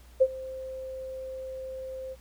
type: tone with ADSR envelope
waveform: sine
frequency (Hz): 523.3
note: C5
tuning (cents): 0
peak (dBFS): -14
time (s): 0.2-2.16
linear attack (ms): 18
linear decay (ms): 51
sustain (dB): -21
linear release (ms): 40
effects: added 60 Hz sine -50 dBFS peak until 2.2 s + pink hiss -59 dBFS RMS until 2.2 s